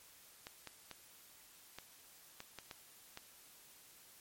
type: clicks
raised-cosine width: 0.2 ms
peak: -29 dBFS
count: 8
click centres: 0.469 / 0.673 / 0.913 / 1.786 / 2.404 / 2.587 / 2.712 / 3.174 s
effects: white hiss -61 dBFS RMS until 4.2 s + MP3 64 kbps